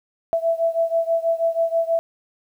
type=beating tone pair; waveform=sine; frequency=661 / 667.2 Hz; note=E5 / E5; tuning=+5 / +21 cents; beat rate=6.2 Hz; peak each=-20 / -22 dBFS; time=0.33-1.99 s; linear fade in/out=0 ms; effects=9-bit